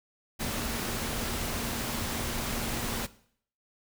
sine tone in noise, 233.1 Hz, A#3, in tune, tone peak -40 dBFS, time 0.39-3.07 s, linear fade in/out 20 ms, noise pink, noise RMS -33 dBFS, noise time 0.39-3.07 s, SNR -10 dB, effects noise-tail reverb RT60 0.6 s tail -18 dB re dry

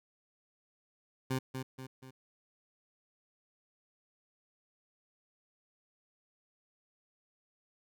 20% pulse tone with echo, 130.81 Hz, C3, in tune, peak -26 dBFS, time 1.3-1.39 s, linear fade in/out 10 ms, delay 240 ms, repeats 3, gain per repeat -6 dB, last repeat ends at 2.11 s, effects none

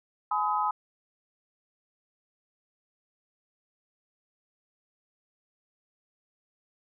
sine tone cluster, 842 / 1011 / 1265 Hz, G#5 / B5 / D#6, +24 / +40 / +28 cents, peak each -29 dBFS, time 0.31-0.71 s, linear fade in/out 5 ms, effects none

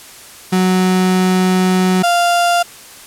35% pulse tone pair in turn, 185 / 696.1 Hz, F#3 / F5, 0 / -6 cents, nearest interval octave + major seventh, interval 2294 cents, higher second, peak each -9 dBFS, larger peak neither, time 0.52-2.03 / 2.03-2.63 s, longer first, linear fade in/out 10 ms, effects white hiss -37 dBFS RMS until 3.06 s + low-pass 12000 Hz 12 dB/octave

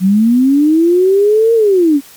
sine linear two-way sweep, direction up then down, 180.3 to 464.7 to 268.7 Hz, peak -6 dBFS, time 0-2.01 s, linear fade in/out 50 ms, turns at 1.54 s, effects white hiss -39 dBFS RMS until 2.16 s + MP3 96 kbps

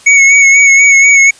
square tone with vibrato, 2217 Hz, C#7, in tune, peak -3 dBFS, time 0.06-1.31 s, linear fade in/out 10 ms, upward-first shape sine, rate 4.1 Hz, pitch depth 34 cents each way, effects white hiss -39 dBFS RMS until 1.39 s + resampled to 22050 Hz

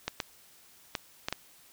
clicks, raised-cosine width 0.2 ms, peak -13 dBFS, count 5, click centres 0.08 / 0.202 / 0.952 / 1.285 / 1.326 s, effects white hiss -58 dBFS RMS until 1.72 s

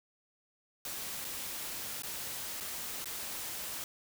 white noise with dropouts, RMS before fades -40 dBFS, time 0.85-3.84 s, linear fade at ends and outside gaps 1 ms, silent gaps 1.245-1.249 / 2.021-2.034 / 2.602-2.607 / 3.044-3.057 s, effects none

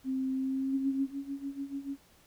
sine tone with pitch glide, 263.1 to 270 Hz, C4 to C#4, +10 to -45 cents, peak -29 dBFS, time 0.04-1.1 s, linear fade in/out 50 ms, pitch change +45 cents, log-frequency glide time 0.33-0.81 s
sine tone with tremolo, 277.5 Hz, C#4, 2 cents sharp, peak -32 dBFS, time 0.71-1.98 s, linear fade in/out 50 ms, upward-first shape sine, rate 6.9 Hz, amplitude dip 80%
effects pink hiss -62 dBFS RMS until 2.26 s

